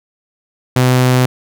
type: tone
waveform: sawtooth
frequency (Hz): 126.9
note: B2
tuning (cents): +47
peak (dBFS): -5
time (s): 0.76-1.26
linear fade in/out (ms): 5
effects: none